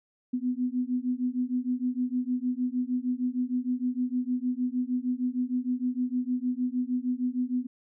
sine beating tone pair, 246.9 / 253.4 Hz, B3 / B3, 0 / +45 cents, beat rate 6.5 Hz, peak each -29 dBFS, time 0.33-7.67 s, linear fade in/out 10 ms, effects none

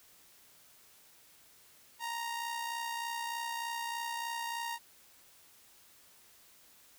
sawtooth tone with amplitude modulation, 932.3 Hz, A#5, in tune, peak -30 dBFS, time 1.99-4.79 s, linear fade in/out 50 ms, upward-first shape sine, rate 63.3 Hz, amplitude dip 45%, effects white hiss -61 dBFS RMS until 6.98 s

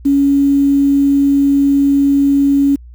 sine tone with quantisation, 279.6 Hz, C#4, 15 cents sharp, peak -8 dBFS, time 0.05-2.76 s, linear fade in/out 10 ms, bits 6, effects added 60 Hz sine -33 dBFS peak until 2.94 s

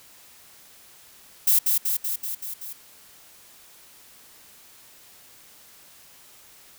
violet noise with echo, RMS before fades -18 dBFS, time 1.47-1.59 s, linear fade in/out 5 ms, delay 190 ms, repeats 6, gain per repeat -3 dB, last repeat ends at 2.73 s, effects white hiss -51 dBFS RMS until 6.78 s

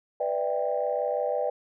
sine chord, E minor seventh, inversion second, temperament just, 494.4 / 593.3 / 659.3 / 791.1 Hz, B4 / D5 / E5 / G5, +2 / +18 / 0 / +16 cents, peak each -29 / -28 / -33 / -32 dBFS, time 0.2-1.5 s, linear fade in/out 5 ms, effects tanh soft clip ceiling -14 dBFS

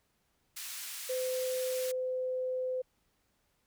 white band-pass noise, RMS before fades -42 dBFS, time 0.56-1.92 s, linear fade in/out 10 ms, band 1600 to 15000 Hz, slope 12 dB/octave
sine tone, 511 Hz, C5, 41 cents flat, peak -31 dBFS, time 1.09-2.82 s, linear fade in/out 10 ms
effects pink hiss -75 dBFS RMS until 3.66 s

